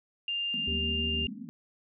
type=tone; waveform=sine; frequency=2800 Hz; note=F7; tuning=4 cents sharp; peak=-29 dBFS; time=0.28-1.27 s; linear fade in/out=2 ms
type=band-pass noise; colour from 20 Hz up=white; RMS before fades=-42 dBFS; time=0.54-1.49 s; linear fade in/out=0 ms; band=160 to 270 Hz; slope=96 dB/octave
type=harmonic tone; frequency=78.4 Hz; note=D#2; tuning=14 cents sharp; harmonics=1 / 3 / 5; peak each=-33 / -38 / -40 dBFS; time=0.67-1.27 s; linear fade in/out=10 ms
effects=none